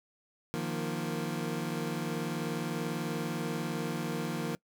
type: chord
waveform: 25% pulse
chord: Eb suspended second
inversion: none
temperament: equal with one note detuned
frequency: 154.4 / 174.61 / 233.1 Hz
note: Eb3 / F3 / Bb3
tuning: -13 / 0 / 0 cents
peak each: -33 dBFS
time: 0.54-4.55 s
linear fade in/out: 0 ms
effects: noise-tail reverb RT60 0.1 s tail -23 dB re dry